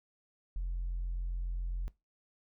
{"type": "tone", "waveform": "sine", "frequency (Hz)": 43.65, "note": "F1", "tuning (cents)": 0, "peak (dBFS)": -31, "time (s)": [0.56, 1.88], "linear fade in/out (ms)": 0, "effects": ["noise-tail reverb RT60 0.2 s tail -21 dB re dry", "tanh soft clip ceiling -30 dBFS"]}